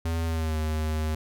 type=tone with pitch glide; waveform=square; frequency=82.41 to 77.92 Hz; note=E2 to D#2; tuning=0 to +3 cents; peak=-26 dBFS; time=0.05-1.15 s; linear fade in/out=5 ms; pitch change=-97 cents; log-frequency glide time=0.26-0.57 s; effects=none